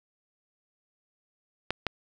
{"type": "clicks", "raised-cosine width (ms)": 0.3, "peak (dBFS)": -11, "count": 2, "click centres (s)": [1.706, 1.867], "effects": []}